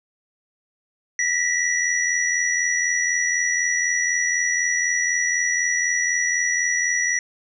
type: tone cluster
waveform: sine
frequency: 1906 / 1990 / 5850 Hz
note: A#6 / B6 / F#8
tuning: +38 / +13 / -21 cents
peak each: -23 / -24 / -23 dBFS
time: 1.19-7.19 s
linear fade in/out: 2 ms
effects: none